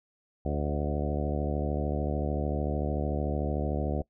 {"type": "harmonic tone with a mistuned harmonic", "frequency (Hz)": 73.42, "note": "D2", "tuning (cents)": 0, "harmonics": [1, 2, 3, 4, 5, 6, 7, 8, 9, 10], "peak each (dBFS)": [-31, -34, -36, -37, -38, -39, -39, -40, -41, -41], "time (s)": [0.45, 4.02], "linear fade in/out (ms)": 5, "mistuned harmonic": 8, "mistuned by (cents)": 16, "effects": ["noise-tail reverb RT60 0.1 s tail -22 dB re dry"]}